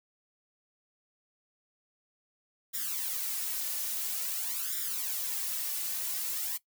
blue noise with flanger, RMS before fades -34 dBFS, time 2.73-6.58 s, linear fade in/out 20 ms, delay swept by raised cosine 0.56 to 3.46 ms, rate 0.49 Hz, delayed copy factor +0.85, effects noise-tail reverb RT60 0.1 s tail -18 dB re dry

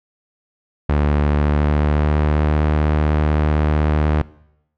sawtooth tone with pitch glide, 73.42 to 75.88 Hz, D2 to D#2, 0 to -43 cents, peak -10 dBFS, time 0.89-4.22 s, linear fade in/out 5 ms, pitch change +57 cents, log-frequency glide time 1.26-2.61 s, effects noise-tail reverb RT60 0.8 s tail -21 dB re dry + low-pass 2000 Hz 12 dB/octave

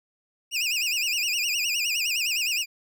25% pulse tone with vibrato, 2637 Hz, E7, in tune, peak -20 dBFS, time 0.51-2.66 s, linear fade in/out 50 ms, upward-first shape sine, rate 9.7 Hz, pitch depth 170 cents each way, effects none

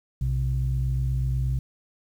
sine tone pair together, 61.02 / 129.3 Hz, B1 / C3, -20 / -20 cents, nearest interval octave + minor second, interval 1300 cents, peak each -24 dBFS, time 0.21-1.59 s, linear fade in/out 5 ms, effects tanh soft clip ceiling -16 dBFS + 9-bit

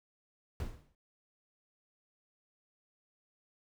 brown noise with exponential decay, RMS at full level -35 dBFS, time 0.6-0.95 s, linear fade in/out 1 ms, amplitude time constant 76 ms, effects none

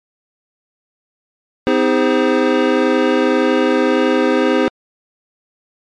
square tone cluster, 255.3 / 317.1 / 408 / 521 Hz, C4 / D#4 / G#4 / C5, -42 / +33 / -31 / -7 cents, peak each -18 dBFS, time 1.67-4.68 s, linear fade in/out 0 ms, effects low-pass 3000 Hz 12 dB/octave + MP3 64 kbps

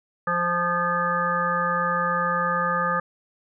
harmonic tone with a mistuned harmonic, 174.61 Hz, F3, in tune, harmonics 1 / 3 / 5 / 7 / 9 / 10, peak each -31 / -29 / -32 / -23 / -32 / -30 dBFS, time 0.27-3 s, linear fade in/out 5 ms, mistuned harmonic 10, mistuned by -30 cents, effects none

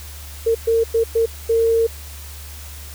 sine tone bursts at uneven times, 456 Hz, A#4, 38 cents flat, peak -13 dBFS, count 5, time 0.46-0.55 / 0.67-0.84 / 0.94-1.04 / 1.15-1.26 / 1.49-1.87 s, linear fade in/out 10 ms, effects added 73 Hz sine -34 dBFS peak until 2.94 s + white hiss -39 dBFS RMS until 2.94 s

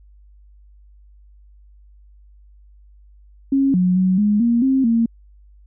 sine tone with pitch steps, 272.7 / 181.7 / 186 / 208.1 / 235.2 / 265.8 / 230 Hz, C#4 / F#3 / F#3 / G#3 / A#3 / C4 / A#3, -28 / -31 / +9 / +4 / +16 / +27 / -23 cents, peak -13 dBFS, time 3.52-5.06 s, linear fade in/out 5 ms, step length 220 ms, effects added 50 Hz sine -45 dBFS peak until 5.66 s

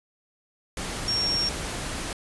sine tone in noise, 5540 Hz, F8, 15 cents flat, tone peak -23 dBFS, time 1.08-1.49 s, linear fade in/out 2 ms, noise pink, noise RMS -32 dBFS, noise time 0.77-2.13 s, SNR +6 dB, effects resampled to 24000 Hz

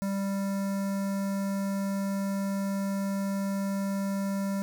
square tone with notch filter, 196.7 Hz, G3, 6 cents sharp, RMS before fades -30 dBFS, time 0.02-4.62 s, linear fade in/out 0 ms, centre 3100 Hz, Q 0.76, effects 10-bit

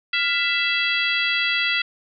harmonic tone with a mistuned harmonic, 664 Hz, E5, 12 cents sharp, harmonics 2 / 3 / 4 / 5 / 6 / 7, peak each -27 / -24 / -24 / -25 / -32 / -32 dBFS, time 0.13-1.82 s, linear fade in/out 5 ms, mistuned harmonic 2, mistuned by +95 cents, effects none

